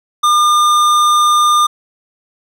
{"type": "tone with hard clipping", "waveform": "triangle", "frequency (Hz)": 1206, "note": "D6", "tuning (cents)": 46, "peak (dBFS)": -10, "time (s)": [0.23, 1.67], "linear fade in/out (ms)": 10, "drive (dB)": 18, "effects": []}